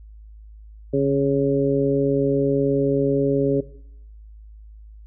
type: harmonic tone with a mistuned harmonic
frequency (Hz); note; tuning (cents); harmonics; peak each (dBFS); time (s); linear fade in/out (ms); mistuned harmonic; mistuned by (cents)
138.59; C#3; 0; 1 / 2 / 3 / 4; -24 / -22 / -20 / -25; 0.93-3.61; 10; 1; +30
effects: noise-tail reverb RT60 0.7 s tail -18 dB re dry + added 53 Hz sine -40 dBFS peak until 5.06 s